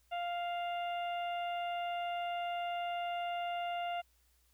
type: harmonic tone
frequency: 698.5 Hz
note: F5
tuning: in tune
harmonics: 1 / 2 / 3 / 4 / 5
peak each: -35 / -47 / -49 / -46 / -58 dBFS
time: 0.11-4.02 s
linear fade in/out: 20 ms
effects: added 60 Hz sine -70 dBFS peak until 4.53 s + white hiss -73 dBFS RMS until 4.53 s